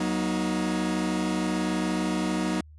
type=chord; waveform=40% pulse; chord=D# minor; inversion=first; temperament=equal with one note detuned; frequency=185 / 237.7 / 311.1 Hz; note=F#3 / A#3 / D#4; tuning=0 / +34 / 0 cents; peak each=-28 / -30 / -28 dBFS; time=0-2.61 s; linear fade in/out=5 ms; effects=added 76 Hz sine -46 dBFS peak until 2.78 s + resampled to 24000 Hz